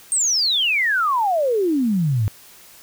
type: exponential sweep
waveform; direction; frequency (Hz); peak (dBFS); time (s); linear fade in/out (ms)
sine; down; 8760 to 98.1; -16; 0.12-2.28; 0
effects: white hiss -46 dBFS RMS until 2.82 s